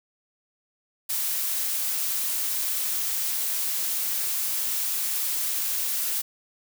blue noise, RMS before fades -27 dBFS, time 1.09-6.22 s, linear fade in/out 10 ms, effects none

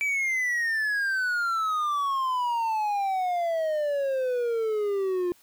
triangle exponential sweep, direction down, 2325 to 349.2 Hz, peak -22 dBFS, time 0.01-5.32 s, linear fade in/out 0 ms, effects white hiss -59 dBFS RMS until 5.42 s

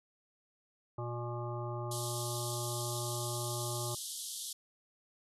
harmonic tone, 120 Hz, B2, 49 cents flat, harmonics 1 / 3 / 5 / 7 / 9 / 10, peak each -38 / -43 / -45 / -46 / -48 / -48 dBFS, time 0.98-3.95 s, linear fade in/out 5 ms
white band-pass noise, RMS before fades -42 dBFS, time 1.91-4.53 s, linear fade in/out 5 ms, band 3100 to 12000 Hz, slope 96 dB/octave
effects none

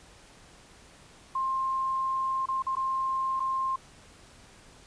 sine tone with dropouts, 1058 Hz, C6, 19 cents sharp, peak -26 dBFS, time 1.35-3.76 s, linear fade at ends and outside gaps 5 ms, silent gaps 2.458-2.485 / 2.623-2.666 / 2.754-2.767 / 3.397-3.402 s, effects pink hiss -54 dBFS RMS until 4.86 s + resampled to 22050 Hz

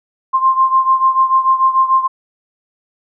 sine beating tone pair, 1052 / 1058.8 Hz, C6 / C6, +9 / +20 cents, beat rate 6.8 Hz, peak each -11 / -15 dBFS, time 0.33-2.08 s, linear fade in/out 20 ms, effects none

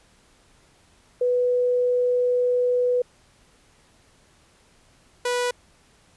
sine / sawtooth tone pair in turn, 493.9 / 490.5 Hz, B4 / B4, 0 / -12 cents, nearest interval unison, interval 12 cents, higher first, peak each -18 dBFS, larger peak neither, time 1.21-3.02 / 5.25-5.51 s, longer first, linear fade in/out 5 ms, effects pink hiss -58 dBFS RMS until 6.16 s + resampled to 24000 Hz

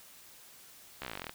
slowing click train, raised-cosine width 0.3 ms, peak -22 dBFS, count 15, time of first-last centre 1.02-1.294 s, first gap 14 ms, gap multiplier 1.05, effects white hiss -55 dBFS RMS until 1.34 s

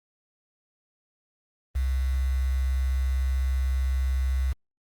sine tone with quantisation, 65.41 Hz, C2, in tune, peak -22 dBFS, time 1.75-4.53 s, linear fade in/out 10 ms, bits 7, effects Opus 32 kbps

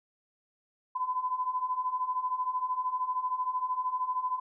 sine beating tone pair, 1002 / 1015 Hz, B5 / B5, +25 / +47 cents, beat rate 13 Hz, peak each -34 / -30 dBFS, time 0.95-4.4 s, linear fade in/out 10 ms, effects none

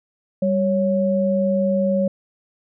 sine tone pair together, 196 / 554.4 Hz, G3 / C#5, 0 / 0 cents, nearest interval octave + tritone, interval 1800 cents, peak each -19 dBFS, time 0.42-2.08 s, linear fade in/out 5 ms, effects none

